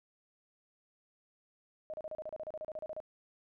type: tone bursts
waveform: sine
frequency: 622.3 Hz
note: D#5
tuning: in tune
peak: -38 dBFS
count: 16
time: 1.9-3.002 s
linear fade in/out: 0 ms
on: 37 ms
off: 34 ms
effects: none